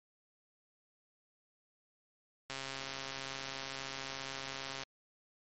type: click train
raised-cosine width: 0.2 ms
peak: -23 dBFS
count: 316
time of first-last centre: 2.5-4.833 s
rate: 135 Hz
effects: MP3 32 kbps